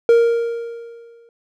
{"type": "tone with exponential decay", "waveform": "triangle", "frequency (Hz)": 466.2, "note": "A#4", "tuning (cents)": 0, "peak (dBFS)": -5, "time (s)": [0.09, 1.29], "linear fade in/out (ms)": 1, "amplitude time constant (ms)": 260, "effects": []}